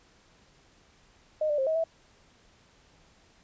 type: tone with pitch steps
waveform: sine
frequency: 616 / 591 / 532 / 636 / 654 Hz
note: D#5 / D5 / C5 / D#5 / E5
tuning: -17 / +11 / +29 / +38 / -14 cents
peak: -24 dBFS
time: 1.41-1.84 s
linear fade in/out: 5 ms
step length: 86 ms
effects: pink hiss -61 dBFS RMS until 3.43 s + resampled to 16000 Hz